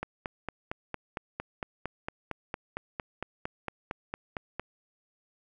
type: click train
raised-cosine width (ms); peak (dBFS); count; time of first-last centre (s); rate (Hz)
0.5; -18; 21; 0.03-4.596; 4.38
effects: none